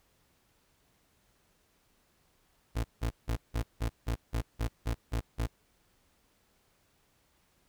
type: tone bursts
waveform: 30% pulse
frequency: 57 Hz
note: A#1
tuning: 38 cents flat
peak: -26 dBFS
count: 11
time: 2.75-5.473 s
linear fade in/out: 20 ms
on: 93 ms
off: 170 ms
effects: pink hiss -70 dBFS RMS until 7.68 s